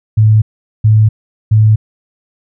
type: tone bursts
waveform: sine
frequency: 108.4 Hz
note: A2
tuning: 25 cents flat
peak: -4 dBFS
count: 3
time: 0.17-1.76 s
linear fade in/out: 10 ms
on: 250 ms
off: 420 ms
effects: none